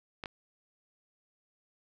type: clicks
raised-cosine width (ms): 0.3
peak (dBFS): -22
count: 2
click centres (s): 0.238 / 0.258
effects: none

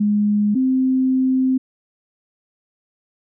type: tone pair in turn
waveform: sine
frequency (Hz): 207.7 / 260.2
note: G#3 / C4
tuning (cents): 0 / -9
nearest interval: major third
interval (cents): 391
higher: second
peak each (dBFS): -14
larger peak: neither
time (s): 0-0.55 / 0.55-1.58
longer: second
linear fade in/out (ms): 10
effects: none

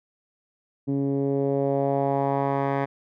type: tone with low-pass filter sweep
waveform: 10% pulse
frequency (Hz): 138.59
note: C#3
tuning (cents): 0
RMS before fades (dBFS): -24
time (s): 0.87-2.86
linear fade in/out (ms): 20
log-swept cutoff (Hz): 280 to 1500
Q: 2
effects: none

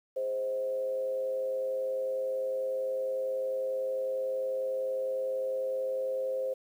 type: tone with frequency modulation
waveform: sine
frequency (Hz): 523.3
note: C5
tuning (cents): 0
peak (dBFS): -29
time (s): 0.16-6.54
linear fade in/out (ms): 10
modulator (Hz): 111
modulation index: 0.42
effects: 10-bit

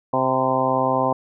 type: harmonic tone with a mistuned harmonic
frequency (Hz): 130.81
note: C3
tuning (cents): 0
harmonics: 1 / 2 / 3 / 4 / 5 / 6 / 7 / 8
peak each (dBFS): -30 / -26 / -30 / -24 / -25 / -25 / -25 / -24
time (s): 0.13-1.13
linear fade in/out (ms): 5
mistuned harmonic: 8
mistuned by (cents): -33
effects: none

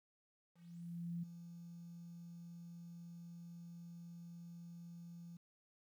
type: tone with ADSR envelope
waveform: sine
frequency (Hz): 171.1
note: F3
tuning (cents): -35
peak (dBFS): -39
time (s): 0.54-5.37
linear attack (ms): 690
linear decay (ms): 8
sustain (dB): -11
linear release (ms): 5
effects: 12-bit

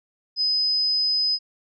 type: tone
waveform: sine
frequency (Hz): 5030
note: D#8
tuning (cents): +18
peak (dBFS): -19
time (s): 0.36-1.39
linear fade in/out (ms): 50
effects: none

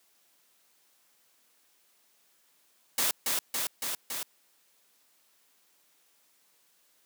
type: noise with echo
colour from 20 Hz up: white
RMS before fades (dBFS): -27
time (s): 2.98-3.11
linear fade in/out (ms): 2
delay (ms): 280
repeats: 4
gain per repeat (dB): -2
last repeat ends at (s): 4.23
effects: white hiss -67 dBFS RMS until 7.05 s + high-pass 200 Hz 12 dB/octave

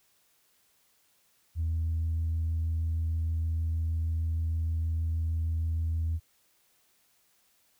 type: tone with vibrato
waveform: sine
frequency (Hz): 81.4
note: E2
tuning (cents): -21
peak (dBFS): -25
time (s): 1.55-6.2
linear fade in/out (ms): 50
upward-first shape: triangle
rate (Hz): 6.4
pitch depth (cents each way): 8
effects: tanh soft clip ceiling -24 dBFS + white hiss -68 dBFS RMS until 7.79 s

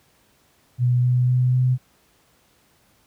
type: tone with pitch steps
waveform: sine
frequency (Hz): 123.47 / 124.69 / 125.92 / 127.16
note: B2 / B2 / B2 / C3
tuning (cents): 0 / +17 / +34 / -49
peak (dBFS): -15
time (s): 0.78-1.78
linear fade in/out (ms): 50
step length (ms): 250
effects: pink hiss -60 dBFS RMS until 3.06 s + high-pass 60 Hz 12 dB/octave

